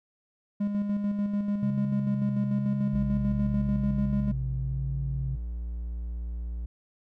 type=tone with tremolo; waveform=triangle; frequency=204 Hz; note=G#3; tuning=31 cents flat; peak=-22 dBFS; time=0.6-4.32 s; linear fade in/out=10 ms; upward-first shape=square; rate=6.8 Hz; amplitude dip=40%
type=tone with vibrato; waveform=sine; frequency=134.3 Hz; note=C3; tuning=46 cents sharp; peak=-29 dBFS; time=1.62-5.36 s; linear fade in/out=10 ms; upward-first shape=triangle; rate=0.96 Hz; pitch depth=51 cents each way
type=tone; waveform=triangle; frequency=58.27 Hz; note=A#1; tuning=in tune; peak=-29 dBFS; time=2.93-6.66 s; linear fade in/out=5 ms
effects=none